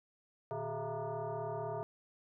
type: tone with frequency modulation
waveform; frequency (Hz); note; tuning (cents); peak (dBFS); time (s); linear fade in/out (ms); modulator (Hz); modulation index
sine; 116.54; A#2; 0; -36; 0.51-1.83; 0; 269; 3.2
effects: none